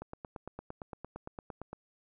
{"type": "click train", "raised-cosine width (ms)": 1, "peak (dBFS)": -27, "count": 16, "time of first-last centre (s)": [0.02, 1.73], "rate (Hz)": 8.77, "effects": []}